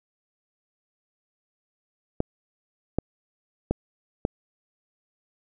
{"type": "clicks", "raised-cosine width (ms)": 2, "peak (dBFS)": -9, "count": 4, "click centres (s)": [2.204, 2.986, 3.71, 4.251], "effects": []}